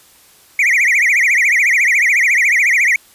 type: tone with vibrato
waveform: triangle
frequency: 2126 Hz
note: C7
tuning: 27 cents sharp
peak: -8 dBFS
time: 0.59-2.96 s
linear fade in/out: 2 ms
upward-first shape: triangle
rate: 14 Hz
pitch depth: 260 cents each way
effects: white hiss -47 dBFS RMS until 3.14 s + resampled to 32000 Hz